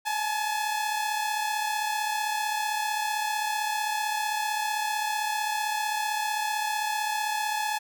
sawtooth tone pair together, 844.4 / 880 Hz, G#5 / A5, +29 / 0 cents, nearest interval minor second, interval 71 cents, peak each -24 / -28 dBFS, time 0.05-7.79 s, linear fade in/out 20 ms, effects none

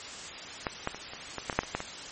clicks, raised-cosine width 0.5 ms, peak -13 / -13 / -23 / -26 / -18 / -13 / -21 / -7 / -23 / -13 / -19 dBFS, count 11, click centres 0.668 / 0.874 / 0.946 / 1.135 / 1.383 / 1.498 / 1.528 / 1.59 / 1.634 / 1.75 / 1.804 s, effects white hiss -41 dBFS RMS until 2.11 s + MP3 32 kbps

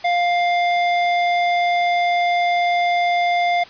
square tone with band-pass filter, 701 Hz, F5, 6 cents sharp, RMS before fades -18 dBFS, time 0.04-3.64 s, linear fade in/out 10 ms, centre 1500 Hz, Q 0.71, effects white hiss -41 dBFS RMS until 3.69 s + resampled to 11025 Hz

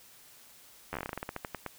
slowing click train, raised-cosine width 0.5 ms, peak -20 dBFS, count 17, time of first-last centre 0.93-1.663 s, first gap 11 ms, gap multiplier 1.17, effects white hiss -56 dBFS RMS until 1.78 s

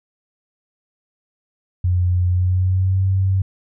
sine tone with pitch glide, 89.6 to 95.48 Hz, F2 to G2, +45 to -45 cents, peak -14 dBFS, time 1.84-3.42 s, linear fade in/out 5 ms, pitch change +110 cents, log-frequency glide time 2.26-3.04 s, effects none

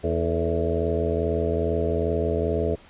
harmonic tone with a mistuned harmonic, 82.41 Hz, E2, in tune, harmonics 1 / 2 / 3 / 4 / 5 / 6 / 7 / 8, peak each -27 / -32 / -32 / -32 / -26 / -32 / -31 / -31 dBFS, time 0.03-2.76 s, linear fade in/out 20 ms, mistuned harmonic 5, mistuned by +69 cents, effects pink hiss -51 dBFS RMS until 2.89 s + resampled to 8000 Hz

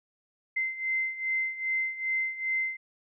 sine beating tone pair, 2072 / 2074.5 Hz, C7 / C7, -17 / -15 cents, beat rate 2.5 Hz, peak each -33 / -29 dBFS, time 0.56-2.77 s, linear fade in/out 10 ms, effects none

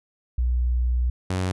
sine / sawtooth tone pair in turn, 61.1 / 92.5 Hz, B1 / F#2, -18 / 0 cents, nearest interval perfect fifth, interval 718 cents, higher second, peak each -19 / -19 dBFS, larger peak neither, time 0.38-1.1 / 1.3-1.52 s, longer first, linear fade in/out 5 ms, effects resampled to 24000 Hz

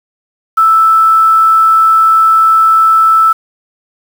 sine tone with quantisation, 1318.5 Hz, E6, in tune, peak -4 dBFS, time 0.57-3.33 s, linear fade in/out 10 ms, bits 5, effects none

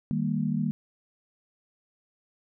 sine chord, Eb major, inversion none, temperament equal with one note detuned, 155.56 / 198.96 / 233.1 Hz, Eb3 / G3 / Bb3, 0 / +26 / 0 cents, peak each -29 dBFS, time 0.11-0.71 s, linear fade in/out 0 ms, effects none

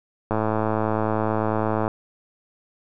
click train, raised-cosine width 1 ms, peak -9 dBFS, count 172, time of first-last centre 0.31-1.879 s, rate 109 Hz, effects none

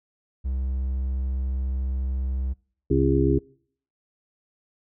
triangle tone, 65.3 Hz, C2, 3 cents flat, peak -22 dBFS, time 0.44-2.54 s, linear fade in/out 20 ms
harmonic tone, 67.5 Hz, C#2, 45 cents flat, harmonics 1 / 2 / 4 / 5 / 6, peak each -24 / -24 / -24 / -24 / -24 dBFS, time 2.9-3.39 s, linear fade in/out 10 ms
effects noise-tail reverb RT60 0.6 s tail -26 dB re dry

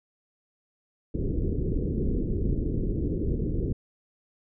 pink low-pass noise, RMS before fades -27 dBFS, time 1.14-3.73 s, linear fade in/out 5 ms, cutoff 440 Hz, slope 48 dB/octave, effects none

